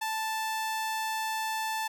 sawtooth tone, 880 Hz, A5, in tune, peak -26 dBFS, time 0.01-1.88 s, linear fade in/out 10 ms, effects none

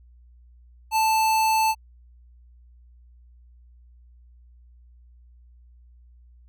square tone, 880 Hz, A5, in tune, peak -19 dBFS, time 0.91-1.75 s, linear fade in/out 50 ms, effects added 60 Hz sine -49 dBFS peak until 6.48 s

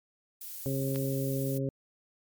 violet noise, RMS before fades -41 dBFS, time 0.41-1.58 s, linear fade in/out 5 ms
harmonic tone, 135.4 Hz, C#3, 40 cents flat, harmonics 1 / 2 / 3 / 4, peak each -31 / -34 / -36 / -37 dBFS, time 0.66-1.69 s, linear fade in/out 0 ms
clicks, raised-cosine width 0.2 ms, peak -33 / -24 dBFS, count 2, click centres 0.947 / 0.959 s
effects MP3 96 kbps

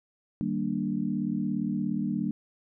sine chord, Eb major seventh, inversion none, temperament equal, 155.56 / 196 / 233.1 / 293.7 Hz, Eb3 / G3 / Bb3 / D4, 0 / 0 / 0 / 0 cents, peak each -36 / -30 / -31 / -33 dBFS, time 0.41-2.31 s, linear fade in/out 0 ms, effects none

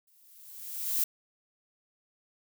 violet noise with exponential growth, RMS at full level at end -26 dBFS, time 0.07-1.04 s, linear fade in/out 5 ms, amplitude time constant 210 ms, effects none

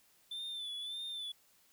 triangle tone with vibrato, 3520 Hz, A7, in tune, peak -38 dBFS, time 0.31-1.32 s, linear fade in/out 5 ms, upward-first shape sine, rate 1.7 Hz, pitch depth 58 cents each way, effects white hiss -68 dBFS RMS until 1.72 s

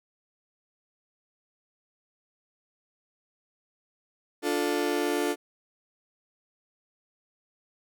35% pulse chord, D minor, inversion none, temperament just, 293.7 / 352.4 / 440.5 Hz, D4 / F4 / A4, 0 / +16 / +2 cents, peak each -28 dBFS, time 4.42-5.36 s, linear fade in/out 50 ms, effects none

